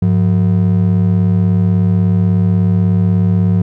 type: ring-modulated tone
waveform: triangle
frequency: 140 Hz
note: C#3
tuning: 18 cents sharp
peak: -4 dBFS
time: 0.02-3.62 s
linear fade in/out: 5 ms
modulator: 38.2 Hz
effects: none